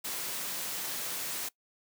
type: noise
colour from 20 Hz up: white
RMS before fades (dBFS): -36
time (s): 0.04-1.49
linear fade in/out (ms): 10
effects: noise-tail reverb RT60 0.1 s tail -21 dB re dry + high-pass 150 Hz 12 dB/octave